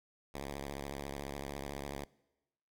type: tone with vibrato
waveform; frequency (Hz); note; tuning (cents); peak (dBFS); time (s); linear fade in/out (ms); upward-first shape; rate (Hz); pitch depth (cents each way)
5% pulse; 70.1; C#2; +20; -29; 0.34-2.05; 5; square; 14; 71
effects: noise-tail reverb RT60 1.0 s tail -24 dB re dry